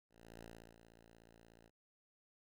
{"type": "tone with ADSR envelope", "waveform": "5% pulse", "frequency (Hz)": 56.7, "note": "A#1", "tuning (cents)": -47, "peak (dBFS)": -40, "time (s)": [0.09, 1.71], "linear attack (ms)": 330, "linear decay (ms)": 330, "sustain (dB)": -11, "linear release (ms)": 45, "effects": []}